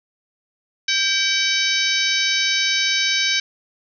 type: harmonic tone with a mistuned harmonic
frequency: 765 Hz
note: G5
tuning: 42 cents flat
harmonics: 2 / 3 / 4 / 5 / 6 / 7 / 8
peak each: -25 / -23 / -26 / -23 / -26 / -25 / -27 dBFS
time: 0.88-3.4 s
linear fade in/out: 5 ms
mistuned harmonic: 2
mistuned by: +60 cents
effects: none